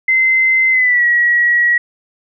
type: tone with pitch glide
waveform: sine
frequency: 2065 to 1915.6 Hz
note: C7 to A#6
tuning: -23 to +47 cents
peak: -9 dBFS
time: 0.08-1.78 s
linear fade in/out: 5 ms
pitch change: -130 cents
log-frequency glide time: 0.71-1.05 s
effects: none